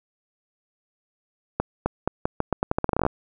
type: accelerating click train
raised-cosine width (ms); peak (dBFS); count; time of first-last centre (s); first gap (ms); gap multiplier
1; -7; 18; 1.6-3.065; 260; 0.83
effects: none